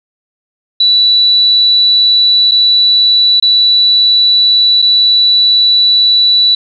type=tone with dropouts; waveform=sine; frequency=3951 Hz; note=B7; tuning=in tune; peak=-5 dBFS; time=0.8-6.55 s; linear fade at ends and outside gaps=5 ms; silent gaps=2.512-2.517 / 3.4-3.424 / 4.819-4.823 s; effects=none